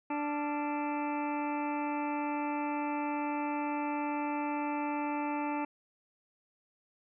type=harmonic tone with a mistuned harmonic; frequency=293.7 Hz; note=D4; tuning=in tune; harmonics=1 / 2 / 3 / 4 / 5 / 6 / 7 / 8 / 9; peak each=-34 / -42 / -35 / -46 / -47 / -52 / -50 / -47 / -47 dBFS; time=0.1-5.65 s; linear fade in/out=5 ms; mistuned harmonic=5; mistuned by=-110 cents; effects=none